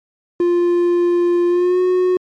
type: tone with pitch glide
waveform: triangle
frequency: 349.2 to 365.3 Hz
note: F4 to F#4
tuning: 0 to -22 cents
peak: -10 dBFS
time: 0.4-2.17 s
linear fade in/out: 2 ms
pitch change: +78 cents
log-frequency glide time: 1.48-1.8 s
effects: MP3 48 kbps